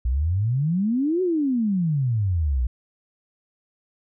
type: exponential two-way sweep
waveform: sine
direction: up then down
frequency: 57.6 to 378.4 to 57.6 Hz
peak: -19 dBFS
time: 0.05-2.67 s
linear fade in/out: 5 ms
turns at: 1.22 s
effects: none